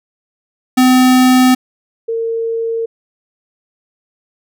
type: tone pair in turn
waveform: square / sine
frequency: 255.1 / 456.2 Hz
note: C4 / A#4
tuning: -44 / -37 cents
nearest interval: minor seventh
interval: 1007 cents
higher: second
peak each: -7 / -15 dBFS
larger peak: first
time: 0.77-1.55 / 2.08-2.86 s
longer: neither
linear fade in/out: 10 ms
effects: none